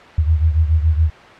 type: beating tone pair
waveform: sine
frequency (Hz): 77.78 / 84.88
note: D#2 / F2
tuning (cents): 0 / -49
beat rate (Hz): 7.1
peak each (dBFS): -13 / -18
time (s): 0.18-1.1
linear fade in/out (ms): 5
effects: white hiss -39 dBFS RMS until 1.39 s + low-pass 2000 Hz 12 dB/octave